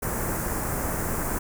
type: band-stop noise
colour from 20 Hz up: pink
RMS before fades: -28 dBFS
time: 0.02-1.39 s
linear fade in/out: 10 ms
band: 1800 to 7200 Hz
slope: 24 dB/octave
effects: none